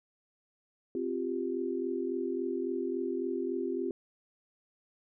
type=chord; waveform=sine; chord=C suspended fourth; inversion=none; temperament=just; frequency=261.6 / 348.8 / 392.4 Hz; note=C4 / F4 / G4; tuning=0 / -2 / +2 cents; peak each=-36 / -34 / -35 dBFS; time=0.95-3.91 s; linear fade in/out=2 ms; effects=none